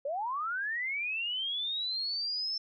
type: linear sweep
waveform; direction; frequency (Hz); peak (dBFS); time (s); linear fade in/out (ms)
sine; up; 533 to 5340; -31; 0.05-2.58; 5
effects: none